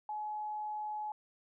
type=tone; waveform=sine; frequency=848 Hz; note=G#5; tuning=36 cents sharp; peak=-36 dBFS; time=0.09-1.12 s; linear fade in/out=2 ms; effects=none